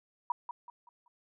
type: tone with echo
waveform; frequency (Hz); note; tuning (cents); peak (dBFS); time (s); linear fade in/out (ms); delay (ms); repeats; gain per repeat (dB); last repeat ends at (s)
sine; 962; B5; -46; -27; 0.3-0.32; 2; 190; 4; -9; 1.08
effects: none